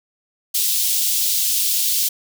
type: high-pass noise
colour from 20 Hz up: white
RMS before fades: -19 dBFS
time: 0.54-2.09 s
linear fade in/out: 10 ms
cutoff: 3200 Hz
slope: 24 dB/octave
effects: none